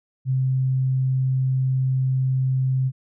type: tone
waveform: sine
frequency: 130.9 Hz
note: C3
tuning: 1 cent sharp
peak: -18 dBFS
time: 0.25-2.92 s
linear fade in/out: 50 ms
effects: none